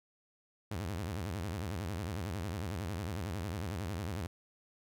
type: tone with vibrato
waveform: sawtooth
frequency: 92.5 Hz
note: F#2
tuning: in tune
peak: -32 dBFS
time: 0.71-4.27 s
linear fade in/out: 5 ms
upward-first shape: sine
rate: 11 Hz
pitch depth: 280 cents each way
effects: none